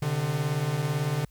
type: beating tone pair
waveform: 45% pulse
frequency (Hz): 130.81 / 148.81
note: C3 / D3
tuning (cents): 0 / +23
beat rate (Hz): 18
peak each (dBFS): -30 / -27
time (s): 0.02-1.25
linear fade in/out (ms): 5
effects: added 50 Hz sine -54 dBFS peak until 1.3 s + white hiss -67 dBFS RMS until 1.3 s